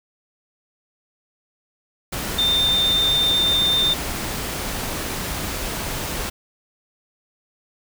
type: tone in noise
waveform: sine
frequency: 3604 Hz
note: A7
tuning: 41 cents sharp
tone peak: -16 dBFS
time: 2.38-3.94 s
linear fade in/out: 10 ms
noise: pink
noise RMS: -27 dBFS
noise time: 2.12-6.3 s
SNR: +8 dB
effects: none